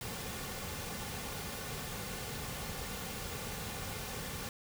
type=noise with comb filter; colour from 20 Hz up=pink; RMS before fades=-41 dBFS; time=0.01-4.49 s; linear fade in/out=2 ms; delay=3.1 ms; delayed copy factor=-0.5; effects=none